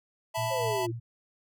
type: chord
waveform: square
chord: E suspended fourth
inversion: none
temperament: equal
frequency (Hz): 659.3 / 880 / 987.8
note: E5 / A5 / B5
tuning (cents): 0 / 0 / 0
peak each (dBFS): -33 / -34 / -36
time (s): 0.34-0.87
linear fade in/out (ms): 20
type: tone with tremolo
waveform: sine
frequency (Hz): 116.9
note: A#2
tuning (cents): +5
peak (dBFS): -32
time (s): 0.37-1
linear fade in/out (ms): 10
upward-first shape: sine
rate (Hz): 4.1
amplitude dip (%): 80
type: exponential sweep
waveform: sine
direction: down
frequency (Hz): 554 to 329.5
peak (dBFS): -30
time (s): 0.5-0.92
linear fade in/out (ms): 20
effects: none